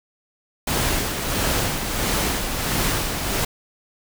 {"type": "noise with tremolo", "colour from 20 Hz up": "pink", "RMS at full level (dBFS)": -21, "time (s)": [0.67, 3.45], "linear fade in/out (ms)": 5, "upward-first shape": "sine", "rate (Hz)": 1.5, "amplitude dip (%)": 45, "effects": []}